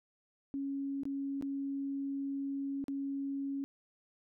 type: tone with dropouts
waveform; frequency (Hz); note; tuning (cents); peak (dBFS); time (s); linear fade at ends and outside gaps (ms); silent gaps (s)
sine; 276.4; C#4; -5; -34; 0.54-3.64; 0; 1.034-1.054 / 1.412-1.424 / 2.841-2.882
effects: none